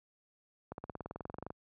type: accelerating click train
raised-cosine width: 1 ms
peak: -27 dBFS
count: 17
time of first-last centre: 0.72-1.504 s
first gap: 61 ms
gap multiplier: 0.97
effects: high-pass 60 Hz 12 dB/octave